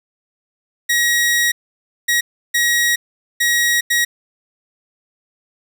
sawtooth tone bursts at uneven times, 1900 Hz, A#6, 33 cents sharp, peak -10 dBFS, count 5, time 0.89-1.52 / 2.08-2.21 / 2.54-2.96 / 3.4-3.81 / 3.9-4.05 s, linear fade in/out 10 ms, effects none

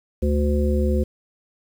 harmonic tone, 73.2 Hz, D2, 5 cents flat, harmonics 1 / 3 / 5 / 7, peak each -19 / -24 / -26 / -27 dBFS, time 0.22-1.04 s, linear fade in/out 10 ms, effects 8-bit

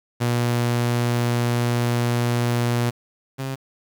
sawtooth tone pair in turn, 119.9 / 133.85 Hz, A#2 / C3, +49 / +40 cents, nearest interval major second, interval 191 cents, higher second, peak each -15 / -22 dBFS, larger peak first, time 0.2-2.91 / 3.38-3.56 s, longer first, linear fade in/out 20 ms, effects 8-bit

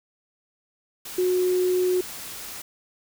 sine tone in noise, 364.7 Hz, F#4, 25 cents flat, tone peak -19 dBFS, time 1.18-2.01 s, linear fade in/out 5 ms, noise white, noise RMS -37 dBFS, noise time 1.05-2.62 s, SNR +15 dB, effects none

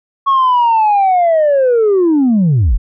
sine linear sweep, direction down, 1108.7 to 33.13 Hz, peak -6 dBFS, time 0.26-2.78 s, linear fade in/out 20 ms, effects tanh soft clip ceiling -6 dBFS

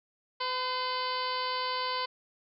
harmonic tone with a mistuned harmonic, 507 Hz, B4, 45 cents sharp, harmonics 1 / 2 / 3 / 4 / 5 / 6 / 7 / 8 / 9 / 10, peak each -39 / -32 / -42 / -41 / -47 / -40 / -46 / -42 / -39 / -49 dBFS, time 0.4-2.06 s, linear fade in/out 10 ms, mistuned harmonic 4, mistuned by +35 cents, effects none

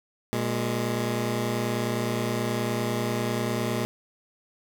15% pulse tone pair together, 118.78 / 207.7 Hz, A#2 / G#3, +33 / 0 cents, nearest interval minor seventh, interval 967 cents, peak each -21 / -23 dBFS, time 0.33-3.85 s, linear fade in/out 0 ms, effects none

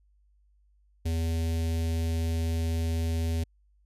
square tone with notch filter, 82 Hz, E2, 9 cents flat, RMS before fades -28 dBFS, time 1.05-3.44 s, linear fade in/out 10 ms, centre 1200 Hz, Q 0.6, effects added 50 Hz sine -61 dBFS peak until 3.85 s + resampled to 32000 Hz

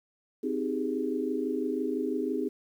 sine chord, Ab major seventh, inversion first, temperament just, 259.6 / 311.5 / 389.3 / 415.3 Hz, C4 / Eb4 / G4 / Ab4, -13 / +2 / -12 / 0 cents, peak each -32 / -33 / -35 / -33 dBFS, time 0.43-2.49 s, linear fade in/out 10 ms, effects 10-bit

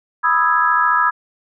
sine chord, E major seventh, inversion second, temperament equal, 987.8 / 1244.5 / 1318.5 / 1661.2 Hz, B5 / D#6 / E6 / G#6, 0 / 0 / 0 / 0 cents, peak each -18 dBFS, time 0.23-1.11 s, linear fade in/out 20 ms, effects none

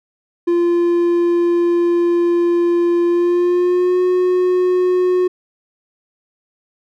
triangle tone with pitch glide, 345.6 to 363.8 Hz, F4 to F#4, -18 to -29 cents, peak -10 dBFS, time 0.47-5.28 s, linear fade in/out 10 ms, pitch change +89 cents, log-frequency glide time 3.07-4.01 s, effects none

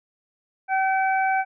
harmonic tone, 766 Hz, G5, 40 cents flat, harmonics 1 / 2 / 3, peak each -20 / -26 / -30 dBFS, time 0.68-1.45 s, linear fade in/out 50 ms, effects none

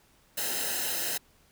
white noise with comb filter, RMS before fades -31 dBFS, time 0.37-1.18 s, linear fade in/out 10 ms, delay 0.87 ms, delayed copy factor -0.75, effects pink hiss -63 dBFS RMS until 1.51 s

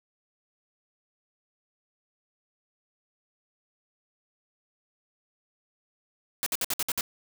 white noise bursts, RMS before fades -28 dBFS, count 7, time 6.43-7.009 s, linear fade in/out 0 ms, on 33 ms, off 58 ms, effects none

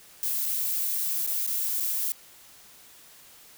violet noise with dropouts, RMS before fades -28 dBFS, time 0.23-2.12 s, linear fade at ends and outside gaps 0 ms, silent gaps 0.458-0.462 / 1.264-1.275 / 1.465-1.474 / 1.8-1.805 s, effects white hiss -52 dBFS RMS until 3.57 s

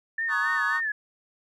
sine tone with vibrato, 1760 Hz, A6, in tune, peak -25 dBFS, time 0.18-0.92 s, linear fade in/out 5 ms, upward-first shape sine, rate 3.7 Hz, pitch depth 77 cents each way
triangle chord, D# minor seventh, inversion second, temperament equal with one note detuned, 932.3 / 1108.7 / 1244.5 / 1498.9 Hz, A#5 / C#6 / D#6 / F#6, 0 / 0 / 0 / +22 cents, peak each -33 / -30 / -29 / -28 dBFS, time 0.28-0.81 s, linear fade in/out 50 ms
effects none

